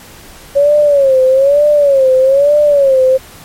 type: tone with vibrato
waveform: sine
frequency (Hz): 554.4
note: C#5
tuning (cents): 0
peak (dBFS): -5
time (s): 0.55-3.18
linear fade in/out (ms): 20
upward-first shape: sine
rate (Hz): 1.1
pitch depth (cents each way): 120
effects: pink hiss -36 dBFS RMS until 3.44 s + MP3 64 kbps